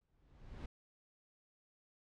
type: noise with exponential growth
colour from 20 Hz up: brown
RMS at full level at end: -43 dBFS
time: 0.01-0.66 s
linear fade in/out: 5 ms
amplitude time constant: 140 ms
effects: low-pass 5000 Hz 12 dB/octave